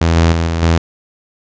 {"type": "tone with level steps", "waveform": "sawtooth", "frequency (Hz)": 83, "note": "E2", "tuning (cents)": 12, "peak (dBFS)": [-6, -4, -9, -11, -5], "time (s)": [0.01, 0.78], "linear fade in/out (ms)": 5, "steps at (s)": [0.16, 0.32, 0.47, 0.62], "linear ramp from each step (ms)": 2, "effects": ["resampled to 16000 Hz"]}